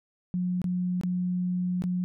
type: tone with dropouts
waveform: sine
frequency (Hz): 180.2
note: F#3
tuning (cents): -45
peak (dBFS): -25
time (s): 0.34-2.04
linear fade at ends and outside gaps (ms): 0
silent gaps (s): 0.617-0.642 / 1.012-1.035 / 1.821-1.839
effects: none